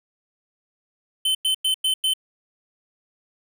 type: tone bursts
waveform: square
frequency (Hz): 3065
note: G7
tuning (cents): -40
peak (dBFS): -19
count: 5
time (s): 1.25-2.137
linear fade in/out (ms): 5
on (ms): 99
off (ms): 98
effects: none